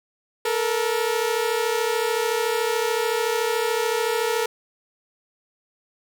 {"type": "tone pair together", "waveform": "sawtooth", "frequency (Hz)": [440, 473.7], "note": ["A4", "A#4"], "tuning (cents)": [0, 28], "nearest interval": "minor second", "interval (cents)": 128, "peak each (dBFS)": -20, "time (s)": [0.45, 4.46], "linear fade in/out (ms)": 5, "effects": []}